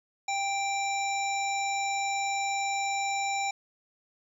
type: harmonic tone with a mistuned harmonic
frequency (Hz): 784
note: G5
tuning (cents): 0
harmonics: 1 / 3 / 5 / 7 / 9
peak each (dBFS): -29 / -33 / -40 / -44 / -38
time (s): 0.28-3.51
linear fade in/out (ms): 5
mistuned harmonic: 1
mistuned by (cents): +19
effects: 10-bit